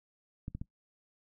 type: clicks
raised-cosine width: 5 ms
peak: -26 dBFS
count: 3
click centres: 0.481 / 0.55 / 0.615 s
effects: noise-tail reverb RT60 0.1 s tail -20 dB re dry